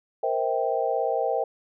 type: chord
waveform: sine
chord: C dominant seventh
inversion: third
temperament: equal with one note detuned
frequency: 466.2 / 523.3 / 647.6 / 784 Hz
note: Bb4 / C5 / E5 / G5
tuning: 0 / 0 / -31 / 0 cents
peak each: -28 dBFS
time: 0.23-1.44 s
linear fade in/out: 5 ms
effects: none